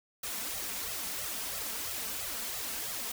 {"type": "noise with flanger", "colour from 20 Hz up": "white", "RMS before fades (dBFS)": -37, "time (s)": [0.23, 3.12], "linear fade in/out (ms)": 5, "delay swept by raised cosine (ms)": [1.5, 4.6], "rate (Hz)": 3, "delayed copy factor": 0.9, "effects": []}